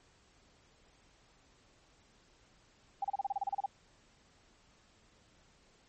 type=tone bursts; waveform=sine; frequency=797 Hz; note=G5; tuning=28 cents sharp; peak=-30 dBFS; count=12; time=3.02-3.661 s; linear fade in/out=5 ms; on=25 ms; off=31 ms; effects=pink hiss -66 dBFS RMS until 5.88 s + MP3 32 kbps